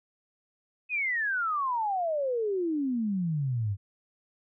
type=exponential sweep; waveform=sine; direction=down; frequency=2562 to 94.9 Hz; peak=-26 dBFS; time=0.89-3.77 s; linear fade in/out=50 ms; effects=none